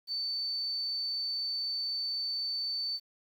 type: tone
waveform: sine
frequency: 4532 Hz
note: C#8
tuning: 37 cents sharp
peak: -31 dBFS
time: 0.07-3 s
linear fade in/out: 50 ms
effects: 10-bit